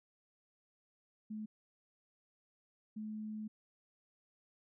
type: tone bursts at uneven times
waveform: sine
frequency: 215 Hz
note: A3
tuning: 40 cents flat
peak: -40 dBFS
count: 2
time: 1.3-1.46 / 2.96-3.48 s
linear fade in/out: 10 ms
effects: none